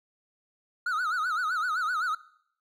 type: tone with vibrato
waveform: triangle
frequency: 1362 Hz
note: F6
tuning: 44 cents flat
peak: -24 dBFS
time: 0.86-2.15 s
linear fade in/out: 5 ms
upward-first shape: sine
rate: 7.8 Hz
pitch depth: 170 cents each way
effects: noise-tail reverb RT60 0.7 s tail -20 dB re dry